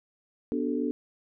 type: chord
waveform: sine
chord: B minor seventh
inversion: none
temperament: equal with one note detuned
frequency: 246.9 / 293.7 / 379.5 / 440 Hz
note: B3 / D4 / F#4 / A4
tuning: 0 / 0 / +44 / 0 cents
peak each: -30 / -30 / -36 / -33 dBFS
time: 0.52-0.91 s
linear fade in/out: 0 ms
effects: none